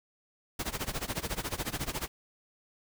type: noise with tremolo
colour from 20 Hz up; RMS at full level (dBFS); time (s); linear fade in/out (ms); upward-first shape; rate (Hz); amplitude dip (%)
pink; -32; 0.59-2.08; 5; sine; 14; 90
effects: none